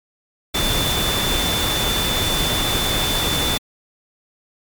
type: tone in noise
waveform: sine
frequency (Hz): 3520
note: A7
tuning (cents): 0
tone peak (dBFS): -22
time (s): 0.54-3.58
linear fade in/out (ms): 10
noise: pink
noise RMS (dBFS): -21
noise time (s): 0.54-3.58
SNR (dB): -4
effects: MP3 96 kbps